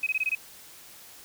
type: tone bursts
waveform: sine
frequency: 2534 Hz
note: D#7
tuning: 31 cents sharp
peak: -23 dBFS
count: 6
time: 0.03-0.351 s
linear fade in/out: 5 ms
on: 36 ms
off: 21 ms
effects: white hiss -49 dBFS RMS until 1.24 s